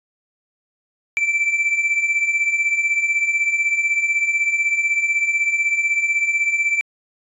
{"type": "beating tone pair", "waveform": "triangle", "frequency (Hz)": [2320, 2336], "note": ["D7", "D7"], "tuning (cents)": [-22, -10], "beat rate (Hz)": 16, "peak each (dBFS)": [-22, -16], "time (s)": [1.17, 6.81], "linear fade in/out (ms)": 0, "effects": ["resampled to 24000 Hz"]}